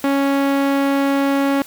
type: tone with low-pass filter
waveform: sawtooth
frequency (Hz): 277.2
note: C#4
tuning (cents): 0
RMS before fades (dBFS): -17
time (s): 0.04-1.62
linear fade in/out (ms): 2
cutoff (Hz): 2900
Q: 0.58
effects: white hiss -40 dBFS RMS until 1.66 s